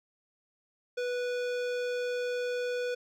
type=tone with hard clipping; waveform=sine; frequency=491.8 Hz; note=B4; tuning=7 cents flat; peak=-32 dBFS; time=0.97-2.95 s; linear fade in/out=10 ms; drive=17 dB; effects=none